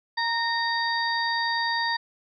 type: harmonic tone with a mistuned harmonic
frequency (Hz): 932.3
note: A#5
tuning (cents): 0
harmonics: 1 / 2 / 4 / 5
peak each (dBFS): -27 / -27 / -34 / -31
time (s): 0.17-1.97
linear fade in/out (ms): 10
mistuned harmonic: 2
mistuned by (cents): -21
effects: none